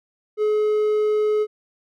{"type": "tone", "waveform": "triangle", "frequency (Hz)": 425.1, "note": "G#4", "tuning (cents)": 40, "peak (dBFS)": -15, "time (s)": [0.37, 1.47], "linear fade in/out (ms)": 50, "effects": []}